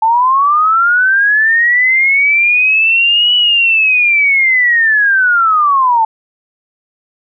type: linear two-way sweep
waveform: sine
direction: up then down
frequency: 871 to 2960 to 871 Hz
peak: -7 dBFS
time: 0.02-6.05 s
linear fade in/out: 5 ms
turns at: 3.35 s
effects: none